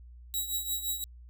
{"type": "tone with tremolo", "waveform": "5% pulse", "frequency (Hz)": 3871, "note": "B7", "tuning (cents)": -35, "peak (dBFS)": -20, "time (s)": [0.34, 1.04], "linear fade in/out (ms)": 0, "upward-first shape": "triangle", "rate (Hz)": 5.8, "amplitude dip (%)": 75, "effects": ["added 60 Hz sine -47 dBFS peak until 1.29 s"]}